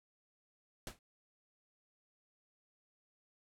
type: noise with exponential decay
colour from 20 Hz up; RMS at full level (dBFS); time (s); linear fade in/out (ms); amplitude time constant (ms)
pink; -40; 0.87-0.99; 1; 26
effects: low-pass 12000 Hz 12 dB/octave